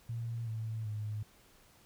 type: tone with pitch steps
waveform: sine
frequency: 116.3 / 111.24 / 106.4 Hz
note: A#2 / A2 / G#2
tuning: -4 / +19 / +42 cents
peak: -35 dBFS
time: 0.09-1.23 s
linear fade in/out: 5 ms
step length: 380 ms
effects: pink hiss -63 dBFS RMS until 1.85 s